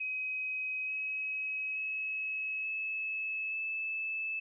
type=tone with pitch steps; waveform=sine; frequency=2530 / 2552 / 2574 / 2597 / 2619 Hz; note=D#7 / D#7 / E7 / E7 / E7; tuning=+28 / +43 / -42 / -26 / -12 cents; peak=-33 dBFS; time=0-4.4 s; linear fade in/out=10 ms; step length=880 ms; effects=none